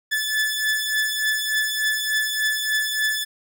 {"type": "beating tone pair", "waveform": "sawtooth", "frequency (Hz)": [1735, 1738.4], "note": ["A6", "A6"], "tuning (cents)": [-25, -21], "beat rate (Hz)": 3.4, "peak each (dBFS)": [-19, -22], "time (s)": [0.11, 3.25], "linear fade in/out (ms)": 20, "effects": []}